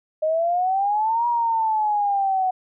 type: exponential two-way sweep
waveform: sine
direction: up then down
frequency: 616 to 959 to 740 Hz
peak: -18 dBFS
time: 0.22-2.51 s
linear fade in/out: 10 ms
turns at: 1.27 s
effects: none